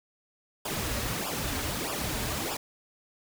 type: noise with flanger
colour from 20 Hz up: pink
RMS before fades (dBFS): -32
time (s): 0.65-2.57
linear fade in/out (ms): 5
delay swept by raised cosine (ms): 0.48 to 6.08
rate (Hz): 1.6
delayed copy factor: -0.85
effects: none